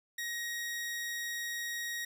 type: tone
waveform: sawtooth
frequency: 1886 Hz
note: A#6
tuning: 20 cents sharp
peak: -32 dBFS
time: 0.18-2.05 s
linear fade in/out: 5 ms
effects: none